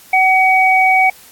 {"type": "tone pair together", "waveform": "sine", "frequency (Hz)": [753.6, 2260], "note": ["F#5", "C#7"], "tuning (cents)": [32, 33], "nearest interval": "octave + perfect fifth", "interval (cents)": 1901, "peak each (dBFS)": -11, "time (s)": [0.13, 1.1], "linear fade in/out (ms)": 5, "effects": ["white hiss -42 dBFS RMS until 1.31 s", "AAC 64 kbps"]}